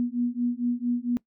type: beating tone pair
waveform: sine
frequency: 240 / 244.4 Hz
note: B3 / B3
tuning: -49 / -18 cents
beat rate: 4.4 Hz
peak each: -27 dBFS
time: 0-1.17 s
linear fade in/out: 0 ms
effects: noise-tail reverb RT60 0.1 s tail -21 dB re dry